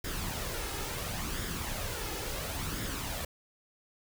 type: noise with flanger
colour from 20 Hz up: pink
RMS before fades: -36 dBFS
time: 0.04-3.25 s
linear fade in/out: 5 ms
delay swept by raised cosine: 0.58 to 2.38 ms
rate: 0.72 Hz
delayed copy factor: +0.5
effects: none